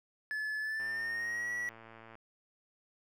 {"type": "tone with pitch glide", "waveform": "triangle", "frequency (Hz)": [1724, 1935.1], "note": ["A6", "B6"], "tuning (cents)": [-36, -36], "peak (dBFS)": -32, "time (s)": [0.31, 1.69], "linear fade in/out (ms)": 0, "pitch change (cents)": 200, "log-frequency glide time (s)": [0.6, 1.52]}
{"type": "click train", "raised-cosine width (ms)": 0.5, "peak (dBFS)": -37, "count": 154, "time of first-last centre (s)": [0.8, 2.154], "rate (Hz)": 113}
{"effects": []}